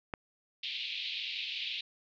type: click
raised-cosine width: 0.5 ms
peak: -20 dBFS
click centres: 0.138 s
type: band-pass noise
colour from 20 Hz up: white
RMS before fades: -38 dBFS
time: 0.63-1.81 s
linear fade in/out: 5 ms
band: 2400 to 4000 Hz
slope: 48 dB/octave
effects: none